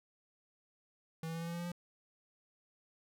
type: tone with pitch steps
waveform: square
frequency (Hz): 162.2 / 163.99 / 165.8 / 167.63 / 169.48 / 171.35 / 173.24 / 175.15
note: E3 / E3 / E3 / E3 / E3 / F3 / F3 / F3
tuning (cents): -28 / -9 / +10 / +29 / +48 / -33 / -14 / +5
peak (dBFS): -39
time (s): 1.23-1.718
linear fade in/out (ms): 2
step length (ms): 61
effects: none